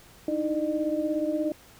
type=tone cluster; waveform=sine; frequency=303.1 / 319.9 / 605 Hz; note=D#4 / D#4 / D#5; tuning=-45 / +48 / -49 cents; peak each=-29 dBFS; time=0.28-1.52 s; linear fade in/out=2 ms; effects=pink hiss -53 dBFS RMS until 1.79 s